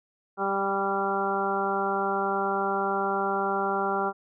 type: harmonic tone with a mistuned harmonic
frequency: 196.6 Hz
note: G3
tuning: 5 cents sharp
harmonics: 1 / 2 / 3 / 4 / 5 / 6 / 7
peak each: -35 / -30 / -35 / -29 / -34 / -34 / -31 dBFS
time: 0.37-4.13 s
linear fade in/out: 50 ms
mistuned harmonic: 6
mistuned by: -15 cents
effects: none